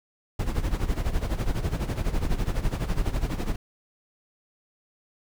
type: noise with tremolo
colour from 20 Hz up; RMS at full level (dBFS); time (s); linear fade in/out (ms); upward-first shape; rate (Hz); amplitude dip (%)
brown; -23; 0.39-3.56; 5; sine; 12; 75
effects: none